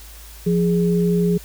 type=tone pair together; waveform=sine; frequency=174.61 / 415.3 Hz; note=F3 / G#4; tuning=0 / 0 cents; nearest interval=octave + minor third; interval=1500 cents; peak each=-16 / -20 dBFS; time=0.46-1.38 s; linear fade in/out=10 ms; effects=added 54 Hz sine -39 dBFS peak until 1.44 s + white hiss -43 dBFS RMS until 1.44 s